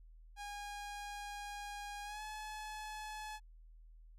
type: tone with pitch glide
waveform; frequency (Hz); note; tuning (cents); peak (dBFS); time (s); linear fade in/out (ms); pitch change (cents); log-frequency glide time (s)
sawtooth; 818 to 855.7; G#5 to A5; -26 to -48; -40; 0.36-3.4; 50; +78; 2.04-2.22
effects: added 40 Hz sine -55 dBFS peak until 4.18 s + low-pass 11000 Hz 12 dB/octave